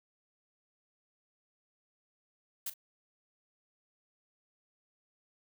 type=noise with echo; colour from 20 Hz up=blue; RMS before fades=-37 dBFS; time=2.66-2.7 s; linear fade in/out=5 ms; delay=39 ms; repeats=1; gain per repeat=-15 dB; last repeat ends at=2.739 s; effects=none